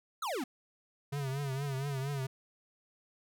square exponential sweep, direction down, 1399 to 228.8 Hz, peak -34 dBFS, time 0.22-0.44 s, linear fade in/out 5 ms
square tone with vibrato, 137.7 Hz, C#3, 11 cents flat, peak -34 dBFS, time 1.12-2.27 s, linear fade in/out 10 ms, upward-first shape triangle, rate 4.3 Hz, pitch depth 100 cents each way
effects none

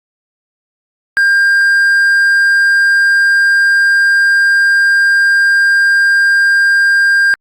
triangle tone, 1600 Hz, G6, 35 cents sharp, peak -5 dBFS, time 1.17-7.34 s, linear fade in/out 0 ms, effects Opus 48 kbps

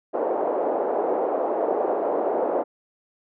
white band-pass noise, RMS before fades -24 dBFS, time 0.13-2.64 s, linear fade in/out 20 ms, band 360 to 700 Hz, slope 24 dB/octave, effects none

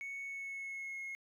triangle tone with pitch glide, 2217 to 2164 Hz, C#7 to C#7, 0 to -42 cents, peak -38 dBFS, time 0.01-1.15 s, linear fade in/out 0 ms, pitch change -42 cents, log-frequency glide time 0.23-0.99 s, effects tanh soft clip ceiling -35 dBFS

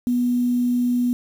sine tone with quantisation, 244.8 Hz, B3, 15 cents flat, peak -17 dBFS, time 0.07-1.13 s, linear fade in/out 0 ms, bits 7, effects none

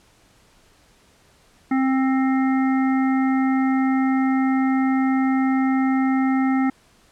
harmonic tone, 264.3 Hz, C4, 18 cents sharp, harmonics 1 / 3 / 5 / 7 / 8, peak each -17 / -27 / -31 / -34 / -35 dBFS, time 1.71-6.7 s, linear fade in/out 5 ms, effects pink hiss -56 dBFS RMS until 7.11 s + low-pass 10000 Hz 12 dB/octave

